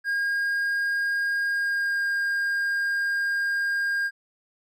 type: tone with pitch glide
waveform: triangle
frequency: 1623 to 1612.7 Hz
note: G#6 to G6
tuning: -40 to +49 cents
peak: -21 dBFS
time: 0.04-4.11 s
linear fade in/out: 50 ms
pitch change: -11 cents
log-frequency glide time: 1.45-2.03 s
effects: none